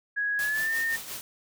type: tone with pitch glide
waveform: sine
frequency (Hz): 1663 to 1824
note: G#6 to A#6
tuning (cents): +2 to -38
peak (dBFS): -25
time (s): 0.16-0.97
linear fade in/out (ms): 20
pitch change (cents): +160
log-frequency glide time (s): 0.4-0.76
type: noise with tremolo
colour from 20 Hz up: white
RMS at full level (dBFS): -36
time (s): 0.39-1.21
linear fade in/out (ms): 0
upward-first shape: sine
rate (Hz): 5.7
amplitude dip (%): 55
effects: none